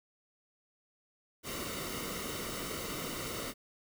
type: noise with comb filter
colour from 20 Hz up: pink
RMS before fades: -39 dBFS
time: 1.43-3.54 s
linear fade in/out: 50 ms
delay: 1.2 ms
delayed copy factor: -0.65
effects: none